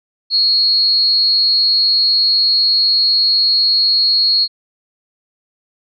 sine tone with amplitude modulation, 4302 Hz, C8, 47 cents sharp, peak -8 dBFS, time 0.3-4.48 s, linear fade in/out 50 ms, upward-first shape sine, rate 264 Hz, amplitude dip 45%, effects none

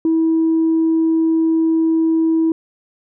sine tone, 324.3 Hz, E4, 28 cents flat, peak -11 dBFS, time 0.05-2.52 s, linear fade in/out 2 ms, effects tanh soft clip ceiling -9 dBFS

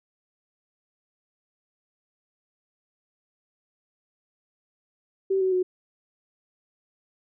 sine tone with pitch steps, 385.4 / 375.9 / 366.7 Hz, G4 / F#4 / F#4, -29 / +27 / -15 cents, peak -20 dBFS, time 5.3-5.63 s, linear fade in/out 10 ms, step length 110 ms, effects none

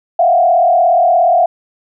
sine tone with frequency modulation, 698.5 Hz, F5, in tune, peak -7 dBFS, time 0.19-1.46 s, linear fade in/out 5 ms, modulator 37 Hz, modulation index 1.2, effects none

